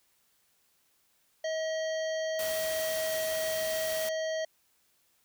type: harmonic tone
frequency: 637 Hz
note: D#5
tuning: 41 cents sharp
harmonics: 1 / 3 / 5 / 7 / 9 / 10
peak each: -30 / -40 / -44 / -47 / -49 / -50 dBFS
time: 1.44-4.45 s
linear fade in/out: 5 ms
type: noise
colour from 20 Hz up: white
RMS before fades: -38 dBFS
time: 2.39-4.09 s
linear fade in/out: 2 ms
effects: white hiss -70 dBFS RMS until 5.24 s